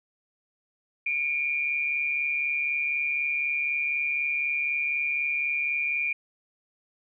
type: tone pair together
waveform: sine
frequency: 2263 / 2407 Hz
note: C#7 / D7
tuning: +35 / +42 cents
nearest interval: minor second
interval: 107 cents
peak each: -33 / -25 dBFS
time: 1.06-6.13 s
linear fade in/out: 5 ms
effects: none